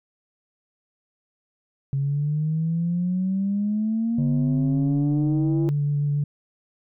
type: exponential sweep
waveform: sine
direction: up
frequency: 136.3 to 338.1 Hz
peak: -20 dBFS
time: 1.93-5.69 s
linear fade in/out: 0 ms
type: tone with vibrato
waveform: sine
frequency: 144.9 Hz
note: D3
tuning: 23 cents flat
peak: -19 dBFS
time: 4.18-6.24 s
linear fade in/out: 5 ms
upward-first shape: sine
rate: 7.1 Hz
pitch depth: 11 cents each way
effects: tanh soft clip ceiling -15 dBFS